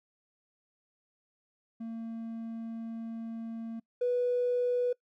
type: tone pair in turn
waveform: triangle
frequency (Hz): 227.4 / 491.4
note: A#3 / B4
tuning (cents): -43 / -9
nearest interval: octave + minor second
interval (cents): 1334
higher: second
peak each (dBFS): -34 / -22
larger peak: second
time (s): 1.8-3.8 / 4.01-4.93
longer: first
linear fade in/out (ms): 10
effects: noise-tail reverb RT60 0.1 s tail -26 dB re dry + tanh soft clip ceiling -24 dBFS